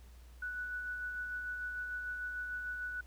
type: tone with tremolo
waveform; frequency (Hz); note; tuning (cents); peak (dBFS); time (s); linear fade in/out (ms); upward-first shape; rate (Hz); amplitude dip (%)
sine; 1480; F#6; 0; -36; 0.42-3.01; 5; sine; 6.7; 30
effects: added 60 Hz sine -52 dBFS peak until 3.06 s + pink hiss -65 dBFS RMS until 3.06 s